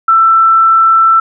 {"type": "tone", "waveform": "sine", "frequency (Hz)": 1333, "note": "E6", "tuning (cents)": 19, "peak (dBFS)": -4, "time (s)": [0.08, 1.2], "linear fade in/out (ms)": 5, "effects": []}